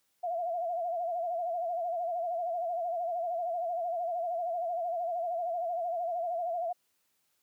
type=tone with vibrato; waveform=sine; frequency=689 Hz; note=F5; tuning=24 cents flat; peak=-30 dBFS; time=0.23-6.73 s; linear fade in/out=10 ms; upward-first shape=sine; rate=13 Hz; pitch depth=83 cents each way; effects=white hiss -75 dBFS RMS until 7.42 s + high-pass 80 Hz 12 dB/octave